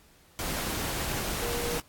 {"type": "tone in noise", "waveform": "sine", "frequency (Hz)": 475.5, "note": "A#4", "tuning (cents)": 34, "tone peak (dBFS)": -32, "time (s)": [1.42, 1.78], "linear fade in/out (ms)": 0, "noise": "pink", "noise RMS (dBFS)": -32, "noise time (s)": [0.39, 1.8], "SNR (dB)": -3, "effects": ["pink hiss -59 dBFS RMS until 1.88 s", "AAC 64 kbps"]}